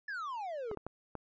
triangle exponential sweep, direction down, 1760 to 392 Hz, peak -35 dBFS, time 0.08-0.75 s, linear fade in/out 5 ms
clicks, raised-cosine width 1 ms, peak -26 dBFS, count 4, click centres 0.714 / 0.773 / 0.866 / 1.153 s
effects resampled to 16000 Hz

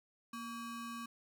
square ring-modulated tone, 686 Hz, F5, 31 cents flat, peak -40 dBFS, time 0.33-1.06 s, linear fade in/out 5 ms, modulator 450 Hz, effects none

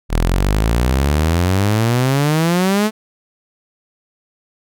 sawtooth exponential sweep, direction up, 38.89 to 220 Hz, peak -9 dBFS, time 0.09-2.91 s, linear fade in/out 50 ms, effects none

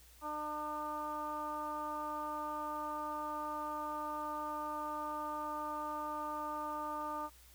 15% pulse tone with low-pass filter, 301.4 Hz, D4, 45 cents sharp, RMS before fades -40 dBFS, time 0.21-7.3 s, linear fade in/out 50 ms, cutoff 1100 Hz, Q 9.2, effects added 60 Hz sine -61 dBFS peak until 7.54 s + white hiss -62 dBFS RMS until 7.54 s

